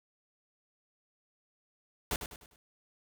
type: noise with echo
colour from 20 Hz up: pink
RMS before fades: -32 dBFS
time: 2.11-2.16 s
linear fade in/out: 2 ms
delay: 100 ms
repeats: 4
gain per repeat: -8 dB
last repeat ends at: 2.56 s
effects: none